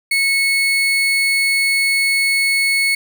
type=tone; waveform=35% pulse; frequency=2200 Hz; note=C#7; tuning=14 cents flat; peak=-12 dBFS; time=0.11-2.95 s; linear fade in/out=5 ms; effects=none